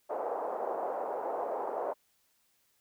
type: band-pass noise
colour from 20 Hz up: pink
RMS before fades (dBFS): -35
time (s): 0.09-1.94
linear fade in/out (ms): 20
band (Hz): 490 to 840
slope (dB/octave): 24
effects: white hiss -72 dBFS RMS until 2.8 s